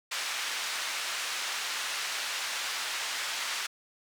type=band-pass noise; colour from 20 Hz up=pink; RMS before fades=-34 dBFS; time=0.11-3.67 s; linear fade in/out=10 ms; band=1400 to 6900 Hz; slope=12 dB/octave; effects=none